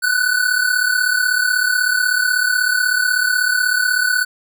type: tone pair together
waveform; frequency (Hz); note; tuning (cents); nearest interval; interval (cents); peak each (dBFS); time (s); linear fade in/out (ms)
square; 1473 / 1509.2; F#6 / F#6; -8 / +34; unison; 42; -18; 0.02-4.25; 20
effects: none